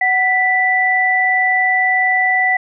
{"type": "tone pair together", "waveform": "sine", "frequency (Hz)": [746.2, 1975.5], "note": ["F#5", "B6"], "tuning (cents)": [14, 0], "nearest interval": "octave + perfect fourth", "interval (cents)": 1686, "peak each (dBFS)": [-17, -13], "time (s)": [0.01, 2.57], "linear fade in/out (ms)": 5, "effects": []}